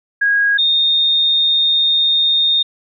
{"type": "tone pair in turn", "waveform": "sine", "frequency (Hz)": [1643, 3672], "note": ["G#6", "A#7"], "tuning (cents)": [-19, -27], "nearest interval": "octave + major second", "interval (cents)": 1392, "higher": "second", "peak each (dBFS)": -11, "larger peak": "neither", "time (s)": [[0.21, 0.58], [0.58, 2.63]], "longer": "second", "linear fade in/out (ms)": 10, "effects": []}